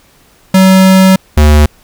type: tone pair in turn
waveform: square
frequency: 189.2 / 75.08 Hz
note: F#3 / D2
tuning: +39 / +39 cents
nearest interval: octave + major third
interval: 1600 cents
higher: first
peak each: -3 dBFS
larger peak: neither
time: 0.54-1.16 / 1.37-1.66 s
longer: first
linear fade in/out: 5 ms
effects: pink hiss -46 dBFS RMS until 1.83 s